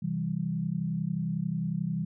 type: chord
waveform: sine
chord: C major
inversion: none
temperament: equal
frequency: 130.81 / 164.81 / 196 Hz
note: C3 / E3 / G3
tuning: 0 / 0 / 0 cents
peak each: -36 / -30 / -33 dBFS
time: 0.02-2.05 s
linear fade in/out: 10 ms
effects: none